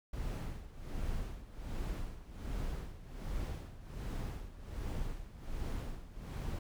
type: noise with tremolo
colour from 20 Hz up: brown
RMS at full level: -37 dBFS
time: 0.13-6.59 s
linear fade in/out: 5 ms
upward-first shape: sine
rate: 1.3 Hz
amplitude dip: 80%
effects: none